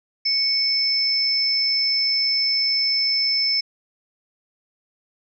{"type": "tone pair together", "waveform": "sine", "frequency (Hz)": [2217, 5273], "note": ["C#7", "E8"], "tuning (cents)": [0, 0], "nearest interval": "octave + minor third", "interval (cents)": 1500, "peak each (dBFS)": [-28, -18], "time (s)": [0.25, 3.61], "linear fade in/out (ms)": 10, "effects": []}